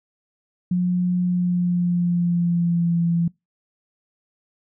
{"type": "tone with pitch glide", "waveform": "sine", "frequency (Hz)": [179.2, 169.53], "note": ["F3", "E3"], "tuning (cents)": [45, 49], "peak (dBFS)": -17, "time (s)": [0.71, 3.28], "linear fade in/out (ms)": 5, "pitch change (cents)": -96, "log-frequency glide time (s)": [1.23, 3.01], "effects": ["noise-tail reverb RT60 0.2 s tail -24 dB re dry"]}